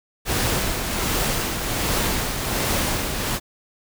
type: noise with tremolo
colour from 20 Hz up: pink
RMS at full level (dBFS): -21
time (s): 0.25-3.4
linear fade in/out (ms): 50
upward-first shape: triangle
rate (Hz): 1.3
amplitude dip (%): 50
effects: none

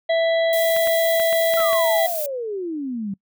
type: harmonic tone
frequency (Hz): 660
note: E5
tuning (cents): +2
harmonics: 1 / 3 / 5 / 6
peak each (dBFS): -16 / -27 / -32 / -34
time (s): 0.09-2.07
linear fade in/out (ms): 10
type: noise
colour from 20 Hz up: violet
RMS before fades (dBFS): -28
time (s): 0.53-2.26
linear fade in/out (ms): 0
type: clicks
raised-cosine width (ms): 0.3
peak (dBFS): -15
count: 7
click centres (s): 0.765 / 0.873 / 1.199 / 1.328 / 1.538 / 1.603 / 1.731
type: exponential sweep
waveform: sine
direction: down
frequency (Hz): 1365 to 189.3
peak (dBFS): -24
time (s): 1.57-3.14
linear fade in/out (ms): 5
effects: noise-tail reverb RT60 0.1 s tail -25 dB re dry

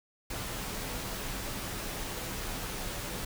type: noise with comb filter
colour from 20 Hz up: pink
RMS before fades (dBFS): -37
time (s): 0.3-3.25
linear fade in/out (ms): 5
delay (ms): 13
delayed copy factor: -0.5
effects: none

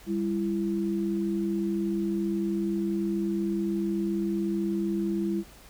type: tone pair together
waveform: sine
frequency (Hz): 199.19 / 335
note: G3 / E4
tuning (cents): +28 / +28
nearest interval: major sixth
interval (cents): 900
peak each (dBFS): -28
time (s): 0.06-5.44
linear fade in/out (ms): 50
effects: added 50 Hz sine -53 dBFS peak until 5.69 s + pink hiss -52 dBFS RMS until 5.69 s

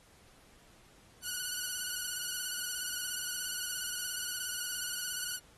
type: tone with vibrato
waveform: 5% pulse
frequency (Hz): 1468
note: F#6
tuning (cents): -14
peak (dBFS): -25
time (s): 1.22-5.4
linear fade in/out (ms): 50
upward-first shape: square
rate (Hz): 17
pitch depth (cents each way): 35
effects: pink hiss -62 dBFS RMS until 5.57 s + AAC 32 kbps

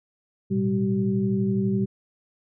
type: tone cluster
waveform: sine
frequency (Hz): 113.3 / 125.3 / 196.4 / 382.4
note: A#2 / B2 / G3 / G4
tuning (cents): -49 / +25 / +4 / -43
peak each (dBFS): -30 / -30 / -22 / -29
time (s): 0.5-1.86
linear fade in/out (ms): 20
effects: none

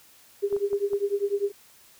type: tone with tremolo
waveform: sine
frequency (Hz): 403.1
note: G4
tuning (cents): +48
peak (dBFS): -19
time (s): 0.42-1.52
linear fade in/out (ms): 20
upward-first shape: triangle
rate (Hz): 10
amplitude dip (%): 100
type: clicks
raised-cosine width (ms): 1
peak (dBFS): -27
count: 4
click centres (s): 0.527 / 0.565 / 0.731 / 0.933
effects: white hiss -55 dBFS RMS until 1.99 s

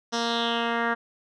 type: tone with low-pass filter sweep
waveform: 10% pulse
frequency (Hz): 233.1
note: A#3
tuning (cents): 0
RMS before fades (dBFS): -26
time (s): 0.12-0.95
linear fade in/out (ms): 20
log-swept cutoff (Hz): 5400 to 1700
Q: 3.7
effects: none

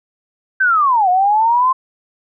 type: linear two-way sweep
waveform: sine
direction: down then up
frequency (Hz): 1573 to 712 to 1055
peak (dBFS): -10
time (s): 0.6-1.73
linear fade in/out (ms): 10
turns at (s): 1.09
effects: none

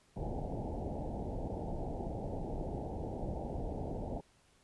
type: low-pass noise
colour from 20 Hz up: pink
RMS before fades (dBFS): -39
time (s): 0.16-4.21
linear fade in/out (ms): 10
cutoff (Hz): 870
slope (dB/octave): 96
effects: pink hiss -68 dBFS RMS until 4.63 s + resampled to 24000 Hz

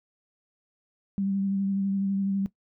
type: tone with vibrato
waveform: sine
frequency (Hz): 196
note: G3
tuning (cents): 0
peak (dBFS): -24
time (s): 1.18-2.46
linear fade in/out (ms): 0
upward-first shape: sine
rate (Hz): 12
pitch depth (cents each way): 22
effects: noise-tail reverb RT60 0.1 s tail -17 dB re dry

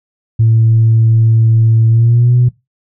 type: tone with pitch glide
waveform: sine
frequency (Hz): 112.8 to 123.01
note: A2 to B2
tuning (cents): +44 to -6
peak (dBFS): -5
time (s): 0.39-2.49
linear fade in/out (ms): 10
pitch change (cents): +150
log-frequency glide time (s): 1.88-2.35
effects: noise-tail reverb RT60 0.2 s tail -19 dB re dry + tanh soft clip ceiling -2 dBFS

